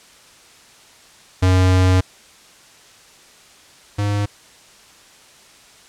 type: tone pair in turn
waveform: square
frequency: 92.5 / 102.5 Hz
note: F#2 / G#2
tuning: 0 / -22 cents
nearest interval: major second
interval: 178 cents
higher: second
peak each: -12 / -18 dBFS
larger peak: first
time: 1.42-2.01 / 3.98-4.26 s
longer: first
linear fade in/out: 10 ms
effects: white hiss -47 dBFS RMS until 5.88 s + low-pass 8000 Hz 12 dB/octave